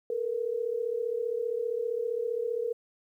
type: tone pair together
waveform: sine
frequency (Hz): 444.8 / 480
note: A4 / B4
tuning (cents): +19 / -49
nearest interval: minor second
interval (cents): 132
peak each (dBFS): -32 / -30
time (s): 0.1-2.73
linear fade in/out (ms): 2
effects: 11-bit